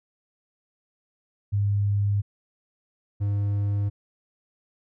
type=tone pair in turn; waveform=sine / triangle; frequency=101.5 / 101.5 Hz; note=G#2 / G#2; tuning=-39 / -39 cents; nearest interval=unison; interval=0 cents; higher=neither; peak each=-20 dBFS; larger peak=neither; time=1.52-2.22 / 3.2-3.9 s; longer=neither; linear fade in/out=20 ms; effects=none